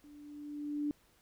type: tone with level ramp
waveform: sine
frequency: 293.7 Hz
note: D4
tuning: in tune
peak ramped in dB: -53 to -30 dBFS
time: 0.04-0.91 s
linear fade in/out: 0 ms
effects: pink hiss -68 dBFS RMS until 1.21 s